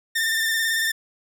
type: tone with vibrato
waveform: sawtooth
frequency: 1800 Hz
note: A6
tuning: 39 cents sharp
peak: -17 dBFS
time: 0.15-0.92 s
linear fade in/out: 10 ms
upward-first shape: square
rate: 18 Hz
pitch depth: 22 cents each way
effects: none